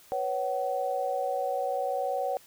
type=chord; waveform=sine; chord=B suspended second; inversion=none; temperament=equal with one note detuned; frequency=493.9 / 554.4 / 754.2 Hz; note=B4 / C#5 / F#5; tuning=0 / 0 / +33 cents; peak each=-34 / -31 / -30 dBFS; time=0.12-2.37 s; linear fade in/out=0 ms; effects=white hiss -56 dBFS RMS until 2.46 s